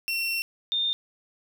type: tone pair in turn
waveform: 30% pulse / sine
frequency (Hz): 2717 / 3627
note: F7 / A#7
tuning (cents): -48 / -48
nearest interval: perfect fourth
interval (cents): 500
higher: second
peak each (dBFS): -23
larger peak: neither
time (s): 0.08-0.42 / 0.72-0.93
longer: first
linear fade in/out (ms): 0
effects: none